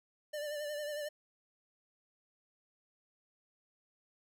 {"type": "tone with vibrato", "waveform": "square", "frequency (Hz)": 593, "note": "D5", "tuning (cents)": 17, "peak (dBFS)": -38, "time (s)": [0.33, 1.09], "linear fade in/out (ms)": 10, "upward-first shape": "sine", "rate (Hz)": 11, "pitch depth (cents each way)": 39, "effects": []}